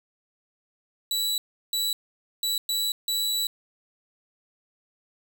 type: tone bursts at uneven times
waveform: sawtooth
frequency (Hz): 3937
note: B7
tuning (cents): -6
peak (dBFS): -21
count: 5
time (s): 1.11-1.38 / 1.73-1.93 / 2.43-2.58 / 2.69-2.92 / 3.08-3.47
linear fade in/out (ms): 2
effects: none